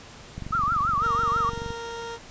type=click train; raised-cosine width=5 ms; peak=-22 dBFS; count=32; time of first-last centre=0.38-1.705 s; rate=23.4 Hz
type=tone with vibrato; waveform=sine; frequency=1244.5 Hz; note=D#6; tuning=in tune; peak=-21 dBFS; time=0.52-1.5 s; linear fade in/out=10 ms; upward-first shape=triangle; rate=6.1 Hz; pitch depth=210 cents each way
type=tone; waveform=20% pulse; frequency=464.3 Hz; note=A#4; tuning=7 cents flat; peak=-28 dBFS; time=1-2.19 s; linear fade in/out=50 ms
effects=pink hiss -45 dBFS RMS until 2.3 s + resampled to 16000 Hz